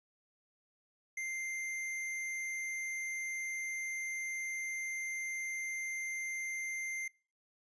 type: tone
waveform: square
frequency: 2093 Hz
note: C7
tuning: in tune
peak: -37 dBFS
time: 1.17-7.08 s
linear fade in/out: 5 ms
effects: noise-tail reverb RT60 0.4 s tail -26 dB re dry + resampled to 22050 Hz